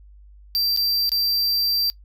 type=tone with dropouts; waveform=square; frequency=4700 Hz; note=D8; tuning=1 cent sharp; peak=-19 dBFS; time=0.55-1.9 s; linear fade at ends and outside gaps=0 ms; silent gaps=0.764-0.773 / 1.093-1.118 s; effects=noise-tail reverb RT60 0.1 s tail -20 dB re dry + added 50 Hz sine -44 dBFS peak until 2.04 s